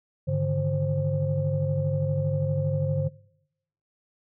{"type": "tone cluster", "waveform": "sine", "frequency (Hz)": [100.1, 145.1, 157.6, 528], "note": ["G2", "D3", "D#3", "C5"], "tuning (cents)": [37, -21, 23, 16], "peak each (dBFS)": [-28, -24, -33, -30], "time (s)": [0.27, 3.09], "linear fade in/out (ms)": 20, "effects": ["noise-tail reverb RT60 0.8 s tail -22 dB re dry", "tanh soft clip ceiling -14 dBFS"]}